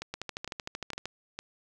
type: two click trains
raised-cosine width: 0.2 ms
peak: -18 / -19 dBFS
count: 13 / 4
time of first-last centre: 0.14-1.056 / 0.02-1.39 s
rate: 13.1 / 2.19 Hz
effects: none